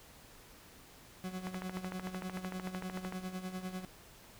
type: tone with tremolo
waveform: 40% pulse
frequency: 185 Hz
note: F#3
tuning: in tune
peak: -36 dBFS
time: 1.24-3.85 s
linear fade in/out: 0 ms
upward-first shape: sine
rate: 10 Hz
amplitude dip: 70%
type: click train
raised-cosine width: 0.5 ms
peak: -26 dBFS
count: 23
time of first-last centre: 1.47-3.124 s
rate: 13.3 Hz
effects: pink hiss -57 dBFS RMS until 4.39 s